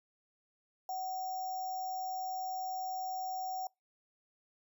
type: tone with sample-and-hold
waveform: sine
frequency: 750 Hz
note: F#5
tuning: 23 cents sharp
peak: -35 dBFS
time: 0.89-3.67 s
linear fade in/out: 2 ms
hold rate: 6300 Hz
effects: noise-tail reverb RT60 0.2 s tail -26 dB re dry